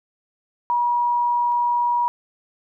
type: tone pair in turn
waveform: sine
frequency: 961 / 961 Hz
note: B5 / B5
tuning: -48 / -48 cents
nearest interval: unison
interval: 0 cents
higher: neither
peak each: -17 / -17 dBFS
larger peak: neither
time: 0.7-1.52 / 1.52-2.08 s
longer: first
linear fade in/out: 0 ms
effects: none